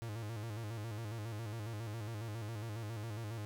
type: tone with vibrato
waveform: 45% pulse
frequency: 110 Hz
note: A2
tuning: in tune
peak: -40 dBFS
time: 0.02-3.45 s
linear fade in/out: 0 ms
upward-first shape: square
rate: 7.3 Hz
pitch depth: 89 cents each way
effects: none